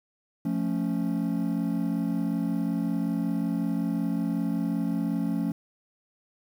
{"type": "chord", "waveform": "triangle", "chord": "F augmented", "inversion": "none", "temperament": "equal", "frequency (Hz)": [174.61, 220, 277.2], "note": ["F3", "A3", "C#4"], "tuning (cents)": [0, 0, 0], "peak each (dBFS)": -27, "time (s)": [0.45, 5.52], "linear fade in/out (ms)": 5, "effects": ["tanh soft clip ceiling -15 dBFS", "9-bit"]}